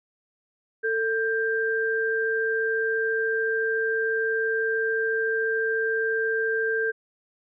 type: tone pair together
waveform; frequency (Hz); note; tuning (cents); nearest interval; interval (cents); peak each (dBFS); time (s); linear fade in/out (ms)
sine; 446.4 / 1583.5; A4 / G6; +25 / +17; octave + minor seventh; 2192; -25 / -25; 0.83-6.92; 20
effects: none